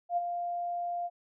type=tone with ADSR envelope; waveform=sine; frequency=698.5 Hz; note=F5; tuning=in tune; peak=-24 dBFS; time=0.09-1.1 s; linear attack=79 ms; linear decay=26 ms; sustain=-7 dB; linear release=43 ms; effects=none